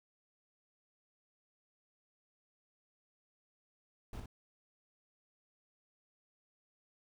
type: noise with echo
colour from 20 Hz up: brown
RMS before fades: -44 dBFS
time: 4.13-4.2 s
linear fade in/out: 2 ms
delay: 59 ms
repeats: 1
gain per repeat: -4 dB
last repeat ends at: 4.259 s
effects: none